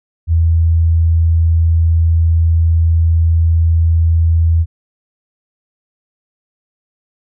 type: tone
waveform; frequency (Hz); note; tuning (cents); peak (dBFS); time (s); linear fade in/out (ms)
sine; 82.41; E2; 0; -8; 0.27-4.66; 50
effects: none